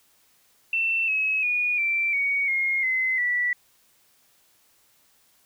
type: tone with pitch steps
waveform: sine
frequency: 2684 / 2566 / 2453 / 2345 / 2241 / 2143 / 2048 / 1958 Hz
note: E7 / E7 / D#7 / D7 / C#7 / C7 / C7 / B6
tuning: +31 / -47 / -25 / -3 / +18 / +41 / -38 / -15 cents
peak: -21 dBFS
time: 0.73-3.53 s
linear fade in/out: 2 ms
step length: 350 ms
effects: white hiss -62 dBFS RMS until 5.45 s